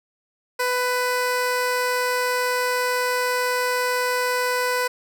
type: tone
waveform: 15% pulse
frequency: 498 Hz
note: B4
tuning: 14 cents sharp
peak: -14 dBFS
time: 0.59-4.88 s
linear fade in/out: 10 ms
effects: none